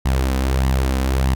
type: tone with flanger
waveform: sawtooth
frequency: 65.8 Hz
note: C2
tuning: 10 cents sharp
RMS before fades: -18 dBFS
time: 0.05-1.35 s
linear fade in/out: 10 ms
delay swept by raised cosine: 1 to 4 ms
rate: 1.6 Hz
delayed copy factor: +0.5
effects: none